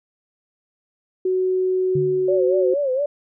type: tone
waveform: sine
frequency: 371.7 Hz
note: F#4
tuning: 8 cents sharp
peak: -17 dBFS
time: 1.25-2.74 s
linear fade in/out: 5 ms
type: tone with exponential decay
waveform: sine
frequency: 146.2 Hz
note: D3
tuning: 7 cents flat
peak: -19 dBFS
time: 1.95-2.51 s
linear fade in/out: 5 ms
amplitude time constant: 120 ms
type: tone with vibrato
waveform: sine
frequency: 544 Hz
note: C#5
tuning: 33 cents flat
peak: -18 dBFS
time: 2.28-3.06 s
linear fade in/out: 5 ms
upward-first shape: sine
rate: 4.3 Hz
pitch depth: 120 cents each way
effects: none